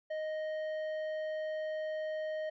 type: tone with tanh clipping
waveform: triangle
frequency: 622.3 Hz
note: D#5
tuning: in tune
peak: -36 dBFS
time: 0.1-2.5 s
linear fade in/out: 10 ms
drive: 13 dB
effects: none